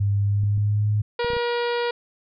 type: tone with pitch glide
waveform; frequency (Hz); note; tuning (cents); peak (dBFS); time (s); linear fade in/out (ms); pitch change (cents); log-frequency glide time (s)
sine; 100.8 to 105.2; G2 to G#2; +49 to +23; -18; 0-1.02; 10; +74; 0.2-0.89
type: clicks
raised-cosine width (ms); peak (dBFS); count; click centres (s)
5; -23; 6; 0.435 / 0.577 / 1.246 / 1.303 / 1.334 / 1.367
type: harmonic tone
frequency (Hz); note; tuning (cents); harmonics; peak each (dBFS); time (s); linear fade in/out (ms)
477.7; A#4; +42; 1 / 2 / 3 / 4 / 5 / 6 / 7 / 8 / 9 / 10; -23 / -29 / -33 / -35 / -37 / -39 / -40 / -41 / -42 / -43; 1.19-1.91; 5
effects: none